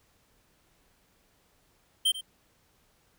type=tone with echo; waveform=square; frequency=3136 Hz; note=G7; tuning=in tune; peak=-22 dBFS; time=2.05-2.12 s; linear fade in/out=10 ms; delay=92 ms; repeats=1; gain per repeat=-14 dB; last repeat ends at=2.212 s; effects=pink hiss -67 dBFS RMS until 3.18 s